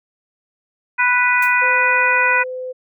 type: harmonic tone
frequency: 493.9 Hz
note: B4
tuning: in tune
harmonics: 2 / 3 / 4 / 5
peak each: -19 / -17 / -19 / -18 dBFS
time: 0.98-2.44 s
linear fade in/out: 20 ms
type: noise with exponential decay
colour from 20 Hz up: blue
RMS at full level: -27 dBFS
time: 1.42-1.56 s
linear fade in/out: 5 ms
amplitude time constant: 29 ms
type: tone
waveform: sine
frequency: 510 Hz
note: C5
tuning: 44 cents flat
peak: -24 dBFS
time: 1.61-2.73 s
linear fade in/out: 20 ms
effects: none